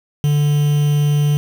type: tone with quantisation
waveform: triangle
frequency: 146.83 Hz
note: D3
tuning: in tune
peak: -10 dBFS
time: 0.24-1.37 s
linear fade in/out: 0 ms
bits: 5
effects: none